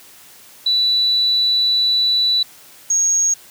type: tone pair in turn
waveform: sine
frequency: 3960 / 6570 Hz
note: B7 / G#8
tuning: +4 / -20 cents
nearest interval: major sixth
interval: 876 cents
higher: second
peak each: -13 dBFS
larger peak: neither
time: 0.66-2.43 / 2.9-3.34 s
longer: first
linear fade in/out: 5 ms
effects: white hiss -44 dBFS RMS until 3.5 s + high-pass 80 Hz 12 dB/octave